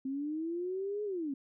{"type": "linear two-way sweep", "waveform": "sine", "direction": "up then down", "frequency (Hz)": [261.6, 423.7, 261.6], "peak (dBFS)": -33, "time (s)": [0.05, 1.34], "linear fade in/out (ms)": 5, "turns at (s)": 1.04, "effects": []}